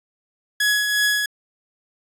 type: tone with tremolo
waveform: sawtooth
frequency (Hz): 1681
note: G#6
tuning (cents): +20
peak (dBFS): -12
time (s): 0.6-1.26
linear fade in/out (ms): 5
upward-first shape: triangle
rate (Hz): 2.8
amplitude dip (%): 45
effects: resampled to 32000 Hz